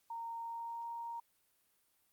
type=tone with pitch glide; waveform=sine; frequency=923 to 932.1 Hz; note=A#5 to A#5; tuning=-17 to 0 cents; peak=-40 dBFS; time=0.1-1.2 s; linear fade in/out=5 ms; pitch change=+17 cents; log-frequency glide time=0.38-0.88 s; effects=white hiss -75 dBFS RMS until 2.12 s + Opus 48 kbps